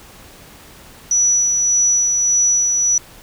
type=tone with tremolo; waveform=sine; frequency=5900 Hz; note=F#8; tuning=6 cents flat; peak=-11 dBFS; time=1.11-2.98 s; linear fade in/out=2 ms; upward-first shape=sine; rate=1.7 Hz; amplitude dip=30%; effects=pink hiss -42 dBFS RMS until 3.22 s